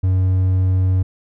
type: tone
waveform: triangle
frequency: 93.2 Hz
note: F#2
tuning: 13 cents sharp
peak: -11 dBFS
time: 0.03-1.03 s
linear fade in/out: 10 ms
effects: none